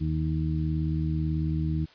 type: harmonic tone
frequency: 78.2 Hz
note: D#2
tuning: 9 cents sharp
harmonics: 1 / 2 / 3 / 4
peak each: -29 / -27 / -40 / -33 dBFS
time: 0-1.86 s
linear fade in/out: 20 ms
effects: white hiss -55 dBFS RMS until 1.94 s + resampled to 11025 Hz